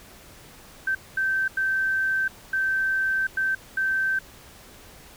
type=tone bursts at uneven times; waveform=sine; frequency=1553 Hz; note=G6; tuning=17 cents flat; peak=-21 dBFS; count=6; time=0.87-0.95 / 1.17-1.48 / 1.57-2.28 / 2.53-3.27 / 3.37-3.55 / 3.77-4.19 s; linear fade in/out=5 ms; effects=pink hiss -48 dBFS RMS until 5.16 s